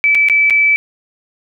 sine tone with dropouts, 2308 Hz, D7, 31 cents flat, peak -8 dBFS, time 0.04-0.76 s, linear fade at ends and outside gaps 0 ms, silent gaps 0.148-0.152 / 0.286-0.298 / 0.499-0.506 s, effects none

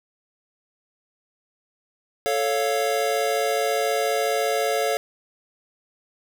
square chord, A augmented, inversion none, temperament equal, 440 / 554.4 / 698.5 Hz, A4 / C#5 / E#5, 0 / 0 / 0 cents, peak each -26 dBFS, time 2.26-4.97 s, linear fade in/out 0 ms, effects none

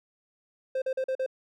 triangle tone bursts, 523.3 Hz, C5, in tune, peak -24 dBFS, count 5, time 0.75-1.263 s, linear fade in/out 5 ms, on 69 ms, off 42 ms, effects none

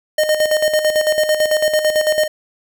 square tone with tremolo, 614 Hz, D#5, 23 cents flat, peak -12 dBFS, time 0.18-2.28 s, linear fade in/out 5 ms, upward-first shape square, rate 9 Hz, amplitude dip 60%, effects none

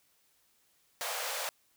pink high-pass noise, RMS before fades -36 dBFS, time 1.01-1.49 s, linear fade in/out 0 ms, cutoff 480 Hz, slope 96 dB/octave, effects white hiss -70 dBFS RMS until 1.76 s

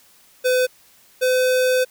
square tone pair in turn, 506 / 508.7 Hz, B4 / C5, +42 / -49 cents, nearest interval unison, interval 9 cents, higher second, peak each -16 dBFS, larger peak neither, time 0.44-0.67 / 1.21-1.85 s, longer second, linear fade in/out 20 ms, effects white hiss -53 dBFS RMS until 1.9 s

